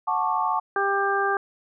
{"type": "chord", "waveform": "sine", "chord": "D major seventh", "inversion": "first", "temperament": "just", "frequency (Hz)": [734.2, 881, 1101.2, 1174.7], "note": ["F#5", "A5", "C#6", "D6"], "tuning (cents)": [-14, 2, -12, 0], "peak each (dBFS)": [-28, -25, -26, -29], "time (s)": [0.07, 0.6], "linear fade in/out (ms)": 10}
{"type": "harmonic tone", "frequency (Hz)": 396.4, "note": "G4", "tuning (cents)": 19, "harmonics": [1, 2, 3, 4], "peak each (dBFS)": [-26, -26, -26, -26], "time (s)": [0.76, 1.37], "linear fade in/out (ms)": 2}
{"effects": []}